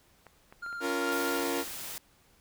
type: clicks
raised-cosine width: 0.5 ms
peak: -34 dBFS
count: 7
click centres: 0.267 / 0.525 / 0.663 / 0.728 / 0.859 / 0.899 / 0.952 s
type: tone with vibrato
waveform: triangle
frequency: 1396.9 Hz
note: F6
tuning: in tune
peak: -34 dBFS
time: 0.62-1.44 s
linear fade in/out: 10 ms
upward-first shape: sine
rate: 17 Hz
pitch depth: 18 cents each way
type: chord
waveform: sawtooth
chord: Bb minor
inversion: first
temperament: equal with one note detuned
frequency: 280.4 / 349.2 / 466.2 Hz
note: Db4 / F4 / Bb4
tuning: +20 / 0 / 0 cents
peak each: -30 dBFS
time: 0.8-1.65 s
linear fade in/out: 50 ms
type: noise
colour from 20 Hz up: white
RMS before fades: -40 dBFS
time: 1.12-1.98 s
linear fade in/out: 0 ms
effects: pink hiss -64 dBFS RMS until 2.4 s